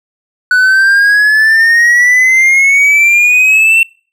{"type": "exponential sweep", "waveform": "triangle", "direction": "up", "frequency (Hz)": [1480, 2708], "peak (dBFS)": -3, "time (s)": [0.51, 3.83], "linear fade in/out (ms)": 2, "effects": ["noise-tail reverb RT60 0.4 s tail -25 dB re dry"]}